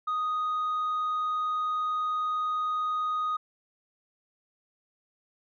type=tone; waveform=sine; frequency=1244.5 Hz; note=D#6; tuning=in tune; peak=-24 dBFS; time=0.07-3.37 s; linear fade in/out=10 ms; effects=tanh soft clip ceiling -25 dBFS